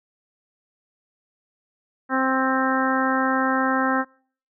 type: harmonic tone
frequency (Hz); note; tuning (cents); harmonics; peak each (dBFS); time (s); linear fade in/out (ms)
262.8; C4; +8; 1 / 2 / 3 / 4 / 5 / 6 / 7; -23 / -28 / -27 / -27 / -26 / -27 / -31; 2.09-4.05; 50
effects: noise-tail reverb RT60 0.5 s tail -26 dB re dry